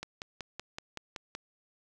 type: click train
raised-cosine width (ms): 0.2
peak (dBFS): -21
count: 8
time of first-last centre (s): 0.03-1.351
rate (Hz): 5.3
effects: none